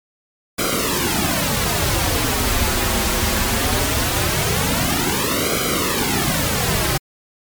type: noise with flanger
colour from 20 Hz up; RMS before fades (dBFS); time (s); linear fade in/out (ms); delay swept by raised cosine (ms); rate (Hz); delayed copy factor
pink; -19; 0.58-6.98; 10; 1.1 to 6.9; 0.2; -0.9
effects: MP3 96 kbps